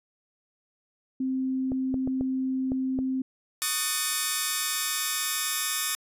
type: tone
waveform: sine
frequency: 261.6 Hz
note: C4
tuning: in tune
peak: -25 dBFS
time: 1.2-3.22 s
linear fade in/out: 5 ms
type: clicks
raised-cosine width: 2 ms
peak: -20 dBFS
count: 6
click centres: 1.719 / 1.942 / 2.075 / 2.21 / 2.719 / 2.989 s
type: chord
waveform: 5% pulse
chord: D# half-diminished seventh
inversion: third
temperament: just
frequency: 1120.1 / 1244.5 / 1493.4 / 1792.1 Hz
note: C#6 / D#6 / F#6 / A6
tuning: +18 / 0 / +16 / +31 cents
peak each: -21 / -19 / -25 / -19 dBFS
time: 3.62-5.95 s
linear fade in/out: 0 ms
effects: resampled to 32000 Hz